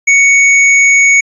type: tone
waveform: square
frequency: 2227 Hz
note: C#7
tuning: 7 cents sharp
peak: -5 dBFS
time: 0.07-1.21 s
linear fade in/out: 10 ms
effects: resampled to 22050 Hz